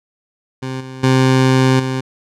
20% pulse tone with level steps, 130.81 Hz, C3, in tune, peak -17 / -24 / -5 / -13 dBFS, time 0.62-2.01 s, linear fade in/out 10 ms, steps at 0.8 / 1.03 / 1.79 s, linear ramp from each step 10 ms, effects low-pass 7000 Hz 12 dB/octave

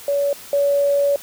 sine tone pair in turn, 567 / 567 Hz, C#5 / C#5, +39 / +39 cents, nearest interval unison, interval 0 cents, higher neither, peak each -16 / -14 dBFS, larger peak second, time 0.08-0.33 / 0.53-1.16 s, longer second, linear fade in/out 2 ms, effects white hiss -39 dBFS RMS until 1.22 s

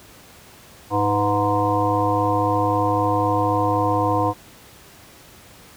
harmonic tone with a mistuned harmonic, 103.83 Hz, G#2, in tune, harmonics 1 / 3 / 5 / 7 / 9 / 10, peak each -24 / -24 / -24 / -24 / -24 / -24 dBFS, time 0.9-4.34 s, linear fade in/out 50 ms, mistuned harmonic 5, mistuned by -64 cents, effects pink hiss -46 dBFS RMS until 5.76 s + high-pass 60 Hz 12 dB/octave

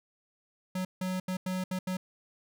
square tone bursts at uneven times, 185 Hz, F#3, in tune, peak -31 dBFS, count 6, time 0.75-0.85 / 1.01-1.2 / 1.28-1.37 / 1.46-1.64 / 1.71-1.79 / 1.87-1.97 s, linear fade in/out 5 ms, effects none

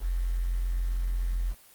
sine tone with quantisation, 43.65 Hz, F1, in tune, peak -25 dBFS, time 0-1.55 s, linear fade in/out 50 ms, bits 8, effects white hiss -55 dBFS RMS until 1.74 s + Opus 24 kbps

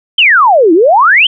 sine exponential two-way sweep, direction down then up, 3201 to 311.1 to 3201 Hz, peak -3 dBFS, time 0.18-1.27 s, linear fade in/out 5 ms, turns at 0.73 s, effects none

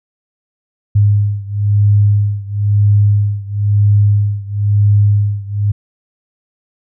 sine beating tone pair, 102.4 / 103.4 Hz, G#2 / G#2, -24 / -7 cents, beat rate 1 Hz, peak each -11 / -13 dBFS, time 0.95-5.72 s, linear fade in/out 10 ms, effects none

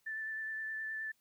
sine tone with vibrato, 1760 Hz, A6, in tune, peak -37 dBFS, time 0.06-1.12 s, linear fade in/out 10 ms, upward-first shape sine, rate 9.6 Hz, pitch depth 14 cents each way, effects white hiss -75 dBFS RMS until 1.2 s

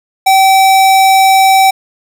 square tone, 770 Hz, G5, 31 cents flat, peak -5 dBFS, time 0.26-1.71 s, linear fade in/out 10 ms, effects none

